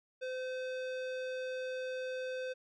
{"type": "tone with low-pass filter", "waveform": "square", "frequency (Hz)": 513, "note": "C5", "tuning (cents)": -34, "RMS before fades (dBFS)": -39, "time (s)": [0.21, 2.54], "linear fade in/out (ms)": 20, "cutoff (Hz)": 3800, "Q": 0.84, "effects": []}